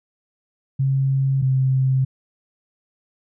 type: tone pair in turn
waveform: sine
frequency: 135.1 / 131.86 Hz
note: C#3 / C3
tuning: -44 / +14 cents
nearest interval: unison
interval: 42 cents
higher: first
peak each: -16 / -15 dBFS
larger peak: second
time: 0.79-1.42 / 1.42-2.05 s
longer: neither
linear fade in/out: 10 ms
effects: none